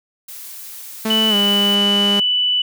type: noise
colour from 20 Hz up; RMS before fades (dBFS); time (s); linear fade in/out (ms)
blue; -34; 0.28-1.75; 5
type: tone with pitch glide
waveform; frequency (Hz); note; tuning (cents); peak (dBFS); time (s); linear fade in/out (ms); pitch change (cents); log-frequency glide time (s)
sawtooth; 220 to 202.9; A3 to G#3; 0 to -40; -14; 1.05-2.2; 5; -140; 1.29-1.35
type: tone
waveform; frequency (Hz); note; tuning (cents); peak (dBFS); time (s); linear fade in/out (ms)
sine; 2977; F#7; +10; -14; 1.1-2.62; 5
effects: none